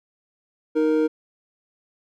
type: tone pair together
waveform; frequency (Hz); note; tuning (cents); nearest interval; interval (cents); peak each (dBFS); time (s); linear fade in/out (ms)
triangle; 311.1 / 467.4; D#4 / A#4; 0 / +5; perfect fifth; 705; -18 / -18; 0.75-1.08; 20
effects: none